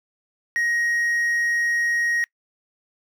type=tone; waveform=triangle; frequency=1882 Hz; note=A#6; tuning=16 cents sharp; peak=-18 dBFS; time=0.56-2.24 s; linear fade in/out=0 ms; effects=noise-tail reverb RT60 0.1 s tail -24 dB re dry